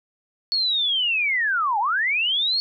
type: linear two-way sweep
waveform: sine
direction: down then up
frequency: 4412 to 784 to 4412 Hz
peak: -19 dBFS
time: 0.52-2.6 s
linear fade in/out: 0 ms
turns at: 1.79 s
effects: none